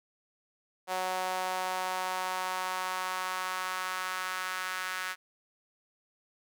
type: tone with high-pass filter sweep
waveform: sawtooth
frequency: 185 Hz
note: F#3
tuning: in tune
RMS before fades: -34 dBFS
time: 0.87-5.16 s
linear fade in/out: 50 ms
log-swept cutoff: 700 to 1500 Hz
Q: 2.2
effects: none